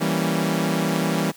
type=chord; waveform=sawtooth; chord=E diminished seventh; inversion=none; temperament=equal with one note detuned; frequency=164.81 / 196 / 232.4 / 277.2 Hz; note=E3 / G3 / Bb3 / Db4; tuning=0 / 0 / -5 / 0 cents; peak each=-20 / -21 / -24 / -24 dBFS; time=0-1.32 s; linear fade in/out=20 ms; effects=white hiss -49 dBFS RMS until 1.36 s